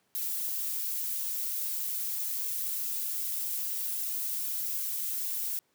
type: noise with flanger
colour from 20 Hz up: violet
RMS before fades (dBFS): -33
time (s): 0.15-5.59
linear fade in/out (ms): 0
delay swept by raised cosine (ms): 1.8 to 6.5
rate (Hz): 1.3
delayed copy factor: +0.6
effects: pink hiss -72 dBFS RMS until 5.74 s + high-pass 150 Hz 12 dB/octave